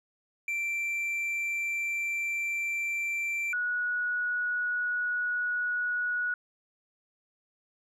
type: tone pair in turn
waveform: triangle / sine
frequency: 2349 / 1461.9 Hz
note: D7 / F#6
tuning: 0 / -21 cents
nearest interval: minor sixth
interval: 821 cents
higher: first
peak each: -27 dBFS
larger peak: neither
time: 0.48-3.53 / 3.53-6.34 s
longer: first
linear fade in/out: 2 ms
effects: resampled to 32000 Hz